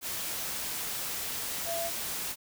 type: tone in noise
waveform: sine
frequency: 674 Hz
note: E5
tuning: 38 cents sharp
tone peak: -32 dBFS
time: 1.65-1.91 s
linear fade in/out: 50 ms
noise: white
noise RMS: -35 dBFS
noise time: 0.01-2.36 s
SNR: 0 dB
effects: none